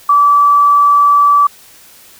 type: tone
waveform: sine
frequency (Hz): 1155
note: D6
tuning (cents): -29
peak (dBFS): -5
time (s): 0.09-1.47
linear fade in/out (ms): 5
effects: white hiss -41 dBFS RMS until 2.19 s